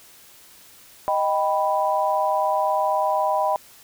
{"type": "chord", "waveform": "sine", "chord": "Eb augmented", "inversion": "none", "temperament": "equal", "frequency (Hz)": [622.3, 784, 987.8], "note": ["Eb5", "G5", "B5"], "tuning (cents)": [0, 0, 0], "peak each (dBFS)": -23, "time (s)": [1.08, 3.56], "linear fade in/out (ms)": 0, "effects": ["white hiss -49 dBFS RMS until 3.83 s"]}